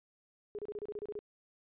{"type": "tone bursts", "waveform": "sine", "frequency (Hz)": 416.5, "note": "G#4", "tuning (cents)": 5, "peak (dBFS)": -37, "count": 10, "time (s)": [0.55, 1.19], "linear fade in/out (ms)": 0, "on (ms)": 37, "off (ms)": 30, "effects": ["resampled to 8000 Hz"]}